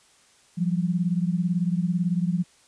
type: beating tone pair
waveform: sine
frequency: 171.3 / 189.3 Hz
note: F3 / F#3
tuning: -33 / +40 cents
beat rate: 18 Hz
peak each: -23 / -26 dBFS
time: 0.57-2.44 s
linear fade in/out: 20 ms
effects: white hiss -58 dBFS RMS until 2.67 s + resampled to 22050 Hz